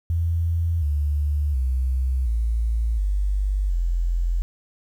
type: tone with pitch steps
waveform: sine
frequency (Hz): 83.7 / 73.29 / 64.17 / 56.19 / 49.2 / 43.08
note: E2 / D2 / C2 / A1 / G1 / F1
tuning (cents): +27 / -3 / -33 / +37 / +7 / -23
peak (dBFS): -19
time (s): 0.1-4.42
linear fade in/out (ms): 0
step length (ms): 720
effects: 9-bit